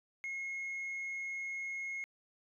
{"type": "tone", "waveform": "sine", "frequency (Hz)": 2162, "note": "C#7", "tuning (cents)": -44, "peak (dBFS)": -35, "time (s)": [0.24, 2.04], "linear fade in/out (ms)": 0, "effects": ["tanh soft clip ceiling -36 dBFS"]}